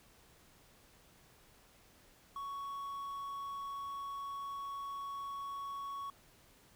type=tone with quantisation; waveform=triangle; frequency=1114 Hz; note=C#6; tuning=8 cents sharp; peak=-38 dBFS; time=2.36-6.1 s; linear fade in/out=2 ms; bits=11; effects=pink hiss -64 dBFS RMS until 6.75 s